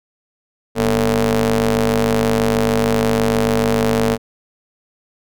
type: ring-modulated tone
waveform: sawtooth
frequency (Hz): 106.4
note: G#2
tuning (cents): +42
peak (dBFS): -7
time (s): 0.75-4.18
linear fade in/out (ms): 50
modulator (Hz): 343
effects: none